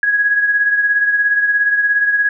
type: beating tone pair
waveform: sine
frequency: 1661.2 / 1678.2 Hz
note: G#6 / G#6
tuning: 0 / +18 cents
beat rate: 17 Hz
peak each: -12 / -21 dBFS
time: 0.03-2.29 s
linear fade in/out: 2 ms
effects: none